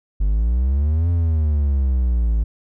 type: exponential two-way sweep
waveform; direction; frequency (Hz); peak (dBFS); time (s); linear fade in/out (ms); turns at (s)
triangle; up then down; 48 to 86.9 to 53.7; -13; 0.2-2.44; 10; 1.1
effects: none